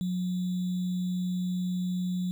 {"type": "tone with sample-and-hold", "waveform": "sine", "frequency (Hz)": 181.3, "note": "F#3", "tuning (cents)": -35, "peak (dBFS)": -27, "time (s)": [0.01, 2.31], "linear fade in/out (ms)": 0, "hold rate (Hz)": 3675, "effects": []}